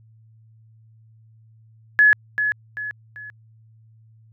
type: tone with echo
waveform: sine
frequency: 1700 Hz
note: G#6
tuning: 40 cents sharp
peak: -10 dBFS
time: 1.99-2.13 s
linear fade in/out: 0 ms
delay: 390 ms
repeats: 3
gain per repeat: -8 dB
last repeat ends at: 3.3 s
effects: added 111 Hz sine -49 dBFS peak until 4.32 s